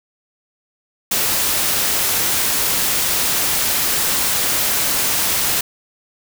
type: noise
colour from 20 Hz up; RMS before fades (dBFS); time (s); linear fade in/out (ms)
white; -18; 1.11-5.61; 5
effects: none